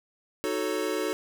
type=chord; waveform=square; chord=D# half-diminished seventh; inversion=none; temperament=equal; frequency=311.1 / 370 / 440 / 554.4 Hz; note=D#4 / F#4 / A4 / C#5; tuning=0 / 0 / 0 / 0 cents; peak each=-34 / -33 / -32 / -35 dBFS; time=0.44-1.13 s; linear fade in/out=0 ms; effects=none